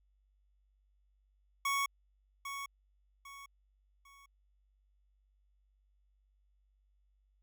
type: tone with echo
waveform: 25% pulse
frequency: 1111 Hz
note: C#6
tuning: 4 cents sharp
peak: -27 dBFS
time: 1.65-1.86 s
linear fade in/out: 5 ms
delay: 800 ms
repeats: 3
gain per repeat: -9 dB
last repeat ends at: 4.26 s
effects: added 49 Hz sine -69 dBFS peak until 7.42 s